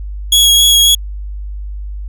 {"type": "tone with vibrato", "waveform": "sawtooth", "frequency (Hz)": 3326, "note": "G#7", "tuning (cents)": 2, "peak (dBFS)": -3, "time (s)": [0.32, 0.95], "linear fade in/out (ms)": 5, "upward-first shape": "sine", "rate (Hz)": 3.7, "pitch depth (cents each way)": 13, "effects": ["added 50 Hz sine -21 dBFS peak until 2.08 s"]}